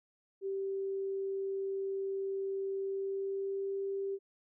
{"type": "tone with pitch glide", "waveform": "sine", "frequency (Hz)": [389.4, 392.6], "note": ["G4", "G4"], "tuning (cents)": [-12, 3], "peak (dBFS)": -33, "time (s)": [0.41, 4.19], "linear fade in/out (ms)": 50, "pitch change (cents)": 15, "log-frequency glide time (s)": [2.78, 3.79], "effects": []}